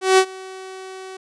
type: tone with ADSR envelope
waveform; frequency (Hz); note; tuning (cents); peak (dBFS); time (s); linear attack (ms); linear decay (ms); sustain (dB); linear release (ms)
sawtooth; 378; F#4; +37; -5; 0.01-1.17; 170; 70; -24; 6
effects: resampled to 22050 Hz